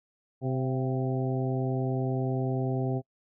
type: harmonic tone with a mistuned harmonic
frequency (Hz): 130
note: C3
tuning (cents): -11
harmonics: 1 / 2 / 3 / 4 / 5 / 6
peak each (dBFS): -28 / -33 / -34 / -40 / -38 / -41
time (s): 0.41-3.02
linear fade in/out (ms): 50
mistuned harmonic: 5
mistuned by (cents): +53
effects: noise-tail reverb RT60 0.1 s tail -26 dB re dry